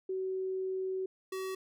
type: tone pair in turn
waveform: sine / square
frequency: 377.2 / 378.9 Hz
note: F#4 / F#4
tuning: +33 / +41 cents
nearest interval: unison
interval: 8 cents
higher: second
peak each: -32 / -36 dBFS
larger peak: first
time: 0.09-1.06 / 1.32-1.55 s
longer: first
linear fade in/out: 5 ms
effects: none